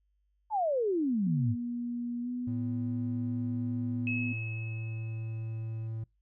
sine exponential sweep, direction down, 907 to 98 Hz, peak -26 dBFS, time 0.5-1.56 s, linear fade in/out 50 ms
sine tone with pitch glide, 240 to 246.6 Hz, B3 to B3, -49 to -2 cents, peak -32 dBFS, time 1.26-4.33 s, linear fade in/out 10 ms, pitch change +47 cents, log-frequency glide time 2.22-2.28 s
triangle tone, 111.9 Hz, A2, 30 cents sharp, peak -32 dBFS, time 2.47-6.04 s, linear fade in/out 5 ms
sine tone with exponential decay, 2578 Hz, E7, 39 cents flat, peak -31 dBFS, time 4.07-5.87 s, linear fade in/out 1 ms, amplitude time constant 390 ms
effects noise-tail reverb RT60 0.2 s tail -25 dB re dry + added 50 Hz sine -70 dBFS peak until 6.21 s

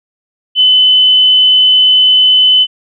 sine tone, 3023 Hz, F#7, 36 cents sharp, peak -4 dBFS, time 0.55-2.67 s, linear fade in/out 50 ms, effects none

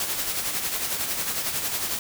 white noise with tremolo, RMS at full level -26 dBFS, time 0-1.99 s, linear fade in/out 2 ms, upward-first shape sine, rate 11 Hz, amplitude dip 45%, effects none

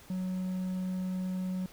triangle tone, 185 Hz, F#3, in tune, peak -29 dBFS, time 0.1-1.66 s, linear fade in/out 2 ms, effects pink hiss -55 dBFS RMS until 1.72 s

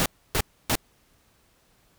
pink noise bursts, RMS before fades -23 dBFS, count 3, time 0-0.754 s, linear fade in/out 0 ms, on 58 ms, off 290 ms, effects pink hiss -63 dBFS RMS until 1.98 s

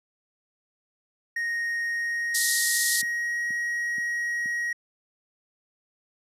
triangle tone with pitch glide, 1864.7 to 1895.1 Hz, A#6 to A#6, 0 to +28 cents, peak -24 dBFS, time 1.36-4.73 s, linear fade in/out 5 ms, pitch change +28 cents, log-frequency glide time 1.87-3.43 s
white band-pass noise, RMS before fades -26 dBFS, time 2.34-3.02 s, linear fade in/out 10 ms, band 3800 to 12000 Hz, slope 48 dB/octave
violet noise with exponential decay, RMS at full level -36 dBFS, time 2.74-3.66 s, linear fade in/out 2 ms, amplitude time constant 200 ms
click train, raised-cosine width 5 ms, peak -23 dBFS, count 4, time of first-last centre 3.03-4.459 s, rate 2.1 Hz
effects high-pass 300 Hz 12 dB/octave + resampled to 32000 Hz

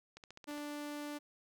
click train, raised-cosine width 0.2 ms, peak -34 dBFS, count 7, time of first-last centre 0.17-0.578 s, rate 14.7 Hz
sawtooth tone, 293.7 Hz, D4, in tune, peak -37 dBFS, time 0.47-1.19 s, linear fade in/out 20 ms
effects none

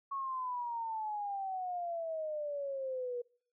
sine exponential sweep, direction down, 1108.7 to 479.4 Hz, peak -35 dBFS, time 0.11-3.22 s, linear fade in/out 10 ms, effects noise-tail reverb RT60 0.5 s tail -25 dB re dry

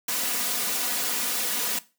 white noise with comb filter, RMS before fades -27 dBFS, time 0.08-1.79 s, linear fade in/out 5 ms, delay 4.1 ms, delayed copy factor +0.7, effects noise-tail reverb RT60 0.3 s tail -18 dB re dry + high-pass 150 Hz 12 dB/octave

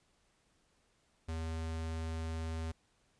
square tone, 81 Hz, E2, 30 cents flat, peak -37 dBFS, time 1.28-2.72 s, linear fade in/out 10 ms, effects pink hiss -73 dBFS RMS until 3.19 s + resampled to 22050 Hz

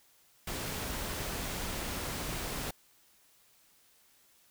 pink noise, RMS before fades -37 dBFS, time 0.47-2.71 s, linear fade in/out 5 ms, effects white hiss -65 dBFS RMS until 4.5 s

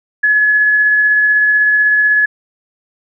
sine tone with tremolo, 1700 Hz, G#6, 40 cents sharp, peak -7 dBFS, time 0.23-2.26 s, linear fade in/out 10 ms, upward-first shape triangle, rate 16 Hz, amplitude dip 25%, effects none

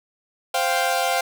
sawtooth chord, C suspended fourth, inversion none, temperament equal, 523.3 / 698.5 / 784 Hz, C5 / F5 / G5, 0 / 0 / 0 cents, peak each -22 / -19 / -20 dBFS, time 0.54-1.21 s, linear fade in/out 5 ms, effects none

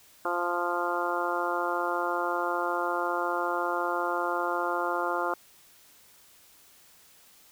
harmonic tone, 174.61 Hz, F3, in tune, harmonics 2 / 3 / 4 / 5 / 6 / 7 / 8, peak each -34 / -34 / -34 / -34 / -34 / -34 / -34 dBFS, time 0.25-5.34 s, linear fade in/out 2 ms, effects white hiss -57 dBFS RMS until 7.51 s

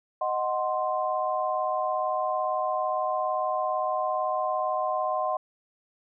sine chord, C diminished, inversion first, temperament equal, 622.3 / 740 / 1046.5 Hz, Eb5 / Gb5 / C6, 0 / 0 / 0 cents, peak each -29 dBFS, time 0.21-5.37 s, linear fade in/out 5 ms, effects none

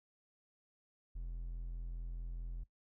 triangle tone, 42.36 Hz, E1, 48 cents sharp, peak -38 dBFS, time 1.15-2.64 s, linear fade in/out 10 ms, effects noise-tail reverb RT60 0.1 s tail -18 dB re dry

